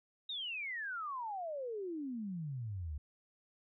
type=exponential sweep; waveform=sine; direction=down; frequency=3806 to 69.6 Hz; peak=-38 dBFS; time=0.29-2.98 s; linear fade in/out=5 ms; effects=none